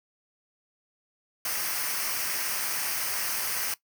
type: noise with comb filter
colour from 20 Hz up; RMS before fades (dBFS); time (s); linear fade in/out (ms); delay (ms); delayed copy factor
white; -30; 1.45-3.74; 2; 0.27; -0.6
effects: noise-tail reverb RT60 0.1 s tail -18 dB re dry